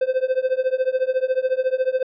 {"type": "tone with tremolo", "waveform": "triangle", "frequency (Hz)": 517, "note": "C5", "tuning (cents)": -21, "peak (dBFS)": -12, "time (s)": [0.01, 2.03], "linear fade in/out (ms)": 5, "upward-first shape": "triangle", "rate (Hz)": 14, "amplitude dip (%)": 100, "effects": ["resampled to 11025 Hz"]}